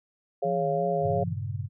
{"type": "harmonic tone", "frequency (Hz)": 138.59, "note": "C#3", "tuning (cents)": 0, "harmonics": [3, 4, 5], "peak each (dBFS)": [-30, -28, -28], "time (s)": [0.42, 1.24], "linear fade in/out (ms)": 10}
{"type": "tone with vibrato", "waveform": "sine", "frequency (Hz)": 165.6, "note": "E3", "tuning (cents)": 8, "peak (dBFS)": -31, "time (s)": [0.44, 1.35], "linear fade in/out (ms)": 20, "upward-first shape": "sine", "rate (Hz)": 2.9, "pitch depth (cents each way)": 110}
{"type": "chord", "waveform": "sine", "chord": "G diminished", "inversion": "none", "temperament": "equal", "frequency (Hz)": [98, 116.54, 138.59], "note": ["G2", "Bb2", "Db3"], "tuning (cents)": [0, 0, 0], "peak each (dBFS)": [-32, -35, -35], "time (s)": [1.01, 1.69], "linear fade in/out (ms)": 50}
{"effects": []}